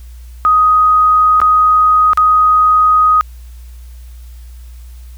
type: tone with dropouts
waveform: sine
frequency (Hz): 1251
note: D#6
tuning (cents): +9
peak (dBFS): -6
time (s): 0.45-3.21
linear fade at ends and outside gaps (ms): 0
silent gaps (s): 1.402-1.416 / 2.133-2.174
effects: added 60 Hz sine -30 dBFS peak until 5.17 s + white hiss -49 dBFS RMS until 5.17 s